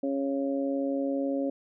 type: harmonic tone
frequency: 138 Hz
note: C#3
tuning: 7 cents flat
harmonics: 2 / 3 / 4 / 5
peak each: -28 / -38 / -31 / -43 dBFS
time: 0.03-1.5 s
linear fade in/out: 5 ms
effects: none